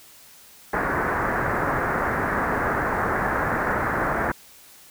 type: low-pass noise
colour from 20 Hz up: white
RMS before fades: -24 dBFS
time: 0.73-4.32 s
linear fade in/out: 5 ms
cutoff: 1800 Hz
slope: 48 dB/octave
effects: white hiss -49 dBFS RMS until 4.9 s